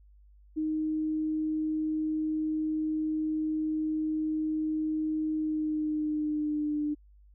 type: tone with pitch glide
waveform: sine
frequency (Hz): 311.1 to 297.6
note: D#4 to D4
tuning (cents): 0 to +23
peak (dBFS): -27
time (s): 0.56-6.95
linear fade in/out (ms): 20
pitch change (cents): -77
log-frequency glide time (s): 5.34-6.84
effects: added 50 Hz sine -54 dBFS peak until 7.34 s